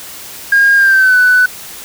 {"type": "tone with pitch glide", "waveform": "sine", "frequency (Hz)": [1620, 1494.2], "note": ["G#6", "F#6"], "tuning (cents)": [-43, 17], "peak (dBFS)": -4, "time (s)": [0.52, 1.46], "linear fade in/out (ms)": 5, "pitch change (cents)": -140, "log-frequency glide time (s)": [0.76, 1.17], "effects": ["tanh soft clip ceiling -2 dBFS", "white hiss -30 dBFS RMS until 1.84 s"]}